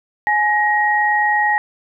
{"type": "tone pair together", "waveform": "sine", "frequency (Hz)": [841, 1888], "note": ["G#5", "A#6"], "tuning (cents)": [22, 22], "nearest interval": "octave + major second", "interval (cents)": 1400, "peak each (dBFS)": -16, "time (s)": [0.27, 1.58], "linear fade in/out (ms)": 0, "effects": []}